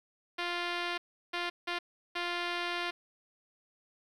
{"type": "tone bursts at uneven times", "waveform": "5% pulse", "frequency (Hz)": 349.2, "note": "F4", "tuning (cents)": 0, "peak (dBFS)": -20, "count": 4, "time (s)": [[0.38, 0.98], [1.33, 1.5], [1.67, 1.79], [2.15, 2.91]], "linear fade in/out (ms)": 10, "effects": ["low-pass 4000 Hz 12 dB/octave", "10-bit"]}